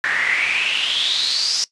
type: noise with band-pass filter sweep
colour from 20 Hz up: pink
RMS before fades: -20 dBFS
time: 0.04-1.64 s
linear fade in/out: 0 ms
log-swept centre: 1700 to 5400 Hz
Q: 7.7
effects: noise-tail reverb RT60 0.1 s tail -19 dB re dry + resampled to 22050 Hz